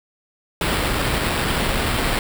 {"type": "noise with sample-and-hold", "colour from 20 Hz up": "pink", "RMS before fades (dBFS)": -21, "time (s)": [0.61, 2.19], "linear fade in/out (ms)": 2, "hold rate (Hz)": 6300, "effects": []}